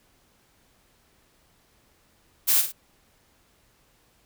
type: noise with echo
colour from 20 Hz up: blue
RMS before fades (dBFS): -20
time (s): 2.47-2.62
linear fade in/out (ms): 20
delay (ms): 52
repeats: 2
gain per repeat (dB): -8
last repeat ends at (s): 2.724
effects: pink hiss -63 dBFS RMS until 4.25 s